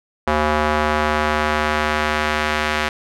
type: tone with band-pass filter sweep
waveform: square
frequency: 76 Hz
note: D#2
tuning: 40 cents flat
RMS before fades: -19 dBFS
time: 0.27-2.89 s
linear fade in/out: 5 ms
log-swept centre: 1000 to 2000 Hz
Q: 0.95
effects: none